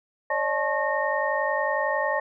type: tone cluster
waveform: sine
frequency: 554 / 605 / 870 / 1087 / 1843 Hz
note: C#5 / D#5 / A5 / C#6 / A#6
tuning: -1 / -49 / -20 / -34 / -20 cents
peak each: -29 / -28 / -29 / -31 / -28 dBFS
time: 0.3-2.2 s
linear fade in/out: 5 ms
effects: none